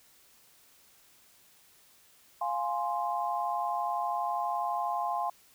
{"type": "chord", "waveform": "sine", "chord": "F minor", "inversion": "none", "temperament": "equal", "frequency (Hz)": [698.5, 830.6, 1046.5], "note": ["F5", "Ab5", "C6"], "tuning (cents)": [0, 0, 0], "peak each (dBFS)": -33, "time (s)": [2.41, 5.3], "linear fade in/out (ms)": 5, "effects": ["white hiss -61 dBFS RMS until 5.54 s"]}